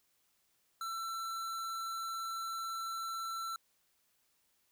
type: tone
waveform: square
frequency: 1341 Hz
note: E6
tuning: 29 cents sharp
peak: -38 dBFS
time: 0.81-3.56 s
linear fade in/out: 2 ms
effects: white hiss -75 dBFS RMS until 4.71 s